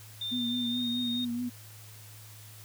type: tone with pitch glide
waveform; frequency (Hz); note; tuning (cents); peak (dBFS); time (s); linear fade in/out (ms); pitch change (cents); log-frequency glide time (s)
sine; 3606 to 3699; A7 to A#7; +42 to -14; -32; 0.21-1.25; 5; +44; 0.67-0.84
type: tone with vibrato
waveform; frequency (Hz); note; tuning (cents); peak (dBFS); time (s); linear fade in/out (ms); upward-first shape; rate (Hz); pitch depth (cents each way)
sine; 241.7; B3; -37; -30; 0.31-1.5; 20; triangle; 4.7; 49
effects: added 107 Hz sine -49 dBFS peak until 2.64 s + white hiss -52 dBFS RMS until 2.64 s